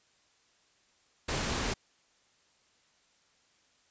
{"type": "noise", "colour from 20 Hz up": "pink", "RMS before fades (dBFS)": -32, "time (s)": [1.28, 1.74], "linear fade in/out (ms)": 10, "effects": ["white hiss -68 dBFS RMS until 3.9 s", "resampled to 16000 Hz"]}